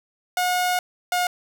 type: tone pair in turn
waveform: sawtooth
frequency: 723 / 717.2 Hz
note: F#5 / F5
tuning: -40 / +46 cents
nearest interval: unison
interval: 14 cents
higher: first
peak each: -16 dBFS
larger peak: neither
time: 0.37-0.79 / 1.12-1.27 s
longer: first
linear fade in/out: 2 ms
effects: none